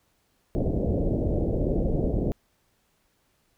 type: low-pass noise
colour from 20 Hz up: pink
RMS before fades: -25 dBFS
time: 0.55-2.32 s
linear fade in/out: 0 ms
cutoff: 620 Hz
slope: 48 dB/octave
effects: pink hiss -69 dBFS RMS until 3.57 s